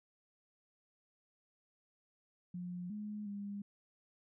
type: tone with pitch steps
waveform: sine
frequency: 178 / 209.8 / 202.1 Hz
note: F3 / G#3 / G#3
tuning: +33 / +18 / -47 cents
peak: -40 dBFS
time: 2.54-3.62 s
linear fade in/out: 5 ms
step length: 360 ms
effects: none